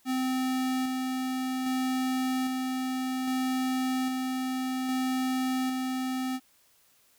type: tone with tremolo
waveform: square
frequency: 258.5 Hz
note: C4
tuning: 21 cents flat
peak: -27 dBFS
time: 0.05-6.4 s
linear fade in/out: 50 ms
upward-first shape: square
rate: 0.62 Hz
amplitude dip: 25%
effects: white hiss -64 dBFS RMS until 7.18 s